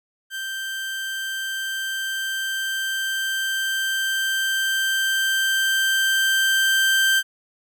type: tone with level ramp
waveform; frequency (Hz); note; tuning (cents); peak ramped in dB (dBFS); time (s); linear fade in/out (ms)
30% pulse; 1566; G6; -2; -25 to -13; 0.3-7.23; 50
effects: none